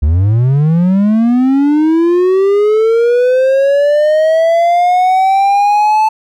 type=linear sweep; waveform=triangle; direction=up; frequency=69.6 to 876 Hz; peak=-5 dBFS; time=0.02-6.09 s; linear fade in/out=10 ms; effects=none